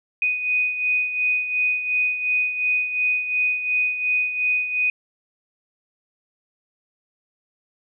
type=beating tone pair; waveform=sine; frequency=2489 / 2491.8 Hz; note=D#7 / D#7; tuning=0 / +2 cents; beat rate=2.8 Hz; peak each=-20 / -27 dBFS; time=0.22-4.9 s; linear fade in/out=2 ms; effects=none